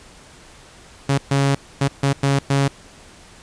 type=tone bursts at uneven times; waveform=sawtooth; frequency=138.59 Hz; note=C#3; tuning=in tune; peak=-11 dBFS; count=6; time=1.09-1.18 / 1.31-1.55 / 1.81-1.88 / 2.03-2.13 / 2.23-2.39 / 2.5-2.68 s; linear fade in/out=5 ms; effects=pink hiss -45 dBFS RMS until 3.42 s + resampled to 22050 Hz